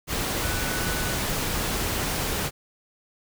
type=tone in noise; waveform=sine; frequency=1487 Hz; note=F#6; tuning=8 cents sharp; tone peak=-34 dBFS; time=0.41-1.17 s; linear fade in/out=50 ms; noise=pink; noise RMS=-27 dBFS; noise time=0.07-2.51 s; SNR=-10 dB; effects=none